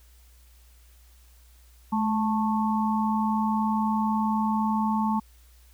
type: tone cluster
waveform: sine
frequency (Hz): 215.5 / 882 / 1095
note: A3 / A5 / C#6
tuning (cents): -36 / +4 / -22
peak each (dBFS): -24 / -27 / -32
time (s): 1.92-5.2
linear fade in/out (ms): 10
effects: added 60 Hz sine -52 dBFS peak until 5.73 s + white hiss -61 dBFS RMS until 5.73 s